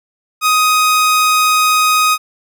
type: tone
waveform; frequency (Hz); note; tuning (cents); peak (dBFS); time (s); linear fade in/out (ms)
sawtooth; 1252; D#6; +10; -6; 0.41-2.18; 50
effects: none